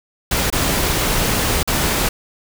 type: noise with dropouts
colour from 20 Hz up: pink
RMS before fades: -18 dBFS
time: 0.31-2.09 s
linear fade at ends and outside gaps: 5 ms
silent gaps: 0.502-0.525 / 1.631-1.675 s
effects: none